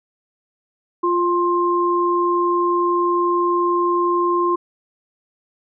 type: tone pair together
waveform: sine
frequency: 349.2 / 1055.2 Hz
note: F4 / C6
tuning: 0 / +14 cents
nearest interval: octave + perfect fifth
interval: 1914 cents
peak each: -18 dBFS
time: 1.03-4.56 s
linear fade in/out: 10 ms
effects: none